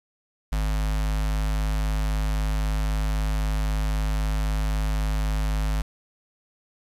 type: tone with notch filter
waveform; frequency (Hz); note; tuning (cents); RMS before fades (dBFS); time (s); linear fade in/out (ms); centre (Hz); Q
square; 51.91; G#1; 0; -24; 0.52-5.82; 5; 370; 1.2
effects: resampled to 32000 Hz + 8-bit